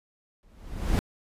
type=noise with exponential growth; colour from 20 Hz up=brown; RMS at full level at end=-19 dBFS; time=0.43-0.99 s; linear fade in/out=0 ms; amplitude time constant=120 ms; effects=resampled to 32000 Hz